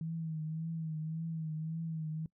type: tone with vibrato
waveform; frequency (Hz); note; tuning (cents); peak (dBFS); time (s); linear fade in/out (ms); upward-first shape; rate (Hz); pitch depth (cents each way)
sine; 160; D#3; +49; -35; 0.01-2.26; 2; triangle; 1.8; 58
effects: noise-tail reverb RT60 0.1 s tail -21 dB re dry